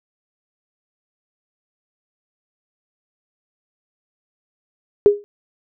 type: tone with exponential decay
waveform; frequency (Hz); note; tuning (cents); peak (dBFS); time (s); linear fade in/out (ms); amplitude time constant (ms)
sine; 410.3; G#4; -21; -3; 5.06-5.24; 0; 37
effects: none